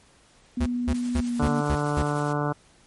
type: tone with pitch glide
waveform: sine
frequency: 244.3 to 238.3 Hz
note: B3 to A#3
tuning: -19 to +38 cents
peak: -24 dBFS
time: 0.57-1.61 s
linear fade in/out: 5 ms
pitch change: -43 cents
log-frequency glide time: 1.17-1.39 s
type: tone bursts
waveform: square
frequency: 73.42 Hz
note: D2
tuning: in tune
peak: -23 dBFS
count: 6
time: 0.6-2.028 s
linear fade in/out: 10 ms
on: 63 ms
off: 210 ms
type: noise with tremolo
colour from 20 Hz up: white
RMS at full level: -42 dBFS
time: 0.94-2.33 s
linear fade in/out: 5 ms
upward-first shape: sine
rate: 9.8 Hz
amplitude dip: 40%
type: harmonic tone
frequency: 146.83 Hz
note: D3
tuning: in tune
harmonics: 1 / 2 / 3 / 4 / 5 / 6 / 7 / 8 / 9 / 10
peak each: -27 / -30 / -32 / -33 / -34 / -35 / -35 / -36 / -37 / -37 dBFS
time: 1.39-2.53 s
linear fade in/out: 10 ms
effects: pink hiss -57 dBFS RMS until 2.86 s + MP3 48 kbps